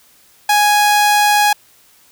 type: tone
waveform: sawtooth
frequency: 830.6 Hz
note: G#5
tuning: in tune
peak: -6 dBFS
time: 0.49-1.53 s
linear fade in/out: 5 ms
effects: white hiss -50 dBFS RMS until 2.11 s